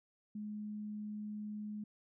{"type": "tone", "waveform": "sine", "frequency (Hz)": 210.5, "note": "G#3", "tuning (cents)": 24, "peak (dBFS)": -40, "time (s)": [0.35, 1.84], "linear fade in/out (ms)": 5, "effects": []}